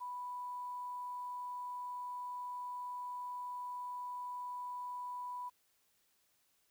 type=tone with quantisation; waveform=sine; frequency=987.8 Hz; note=B5; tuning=in tune; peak=-40 dBFS; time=0-5.5 s; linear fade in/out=20 ms; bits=11; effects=white hiss -75 dBFS RMS until 6.7 s